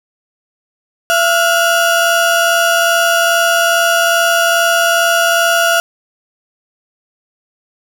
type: tone pair together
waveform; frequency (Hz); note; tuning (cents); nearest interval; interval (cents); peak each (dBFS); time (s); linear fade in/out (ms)
35% pulse; 676 / 1434.4; E5 / F6; +43 / +46; octave + minor second; 1303; -11; 1.1-5.8; 0
effects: none